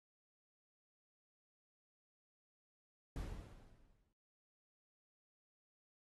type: noise with exponential decay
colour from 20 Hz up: brown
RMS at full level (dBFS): -41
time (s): 3.16-4.13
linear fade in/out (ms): 2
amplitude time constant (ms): 210
effects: AAC 32 kbps